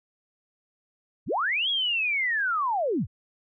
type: linear two-way sweep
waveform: sine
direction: up then down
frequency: 55.6 to 3361 to 55.6 Hz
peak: -23 dBFS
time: 1.26-3.07 s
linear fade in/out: 50 ms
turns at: 1.69 s
effects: none